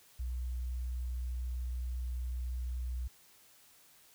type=tone; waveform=sine; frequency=61.74 Hz; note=B1; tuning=in tune; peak=-34 dBFS; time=0.19-3.08 s; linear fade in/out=10 ms; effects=white hiss -62 dBFS RMS until 4.14 s